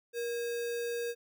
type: tone with sample-and-hold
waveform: sine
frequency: 472.7 Hz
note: A#4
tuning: 24 cents sharp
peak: -32 dBFS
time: 0.13-1.15 s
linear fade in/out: 50 ms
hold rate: 2100 Hz
effects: none